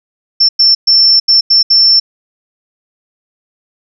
sine tone bursts at uneven times, 5380 Hz, E8, 34 cents sharp, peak -4 dBFS, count 6, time 0.4-0.49 / 0.59-0.75 / 0.87-1.2 / 1.28-1.41 / 1.5-1.63 / 1.7-2 s, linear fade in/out 10 ms, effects none

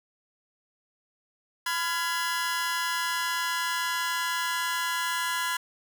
sawtooth chord, F diminished, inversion second, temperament just, 1005.8 / 1396.9 / 1676.3 Hz, Cb6 / F6 / Ab6, +31 / 0 / +16 cents, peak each -26 / -30 / -28 dBFS, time 1.66-5.57 s, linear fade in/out 5 ms, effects none

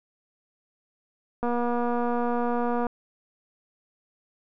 click train, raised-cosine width 1 ms, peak -15 dBFS, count 346, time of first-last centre 1.43-2.867 s, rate 240 Hz, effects none

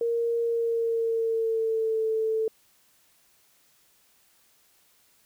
sine tone with pitch glide, 466.2 to 441.6 Hz, A#4 to A4, 0 to +6 cents, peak -23 dBFS, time 0.01-2.48 s, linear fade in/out 2 ms, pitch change -94 cents, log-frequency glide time 0.4-2.05 s, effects white hiss -63 dBFS RMS until 5.25 s

